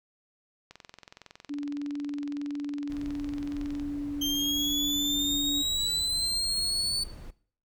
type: click train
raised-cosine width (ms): 0.2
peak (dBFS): -28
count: 68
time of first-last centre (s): 0.71-3.798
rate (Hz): 21.7
type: tone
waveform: sine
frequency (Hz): 288.2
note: D4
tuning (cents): -33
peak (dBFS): -30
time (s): 1.49-5.63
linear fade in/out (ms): 20
type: noise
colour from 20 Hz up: brown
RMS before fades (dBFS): -43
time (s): 2.89-7.31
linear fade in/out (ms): 10
type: linear sweep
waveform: 35% pulse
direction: up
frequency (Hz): 3136 to 4503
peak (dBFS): -25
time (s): 4.21-7.04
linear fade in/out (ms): 10
effects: noise-tail reverb RT60 0.5 s tail -19 dB re dry